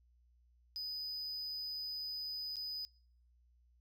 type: tone with dropouts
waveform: triangle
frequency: 4988 Hz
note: D#8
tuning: 3 cents sharp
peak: -38 dBFS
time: 0.76-2.85 s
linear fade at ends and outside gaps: 0 ms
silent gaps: 2.558-2.567 s
effects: noise-tail reverb RT60 0.7 s tail -26 dB re dry + added 60 Hz sine -66 dBFS peak until 3.8 s